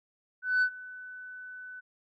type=tone with ADSR envelope; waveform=sine; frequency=1500 Hz; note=F#6; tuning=23 cents sharp; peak=-19 dBFS; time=0.42-1.81 s; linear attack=200 ms; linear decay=75 ms; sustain=-22 dB; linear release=20 ms; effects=tanh soft clip ceiling -20 dBFS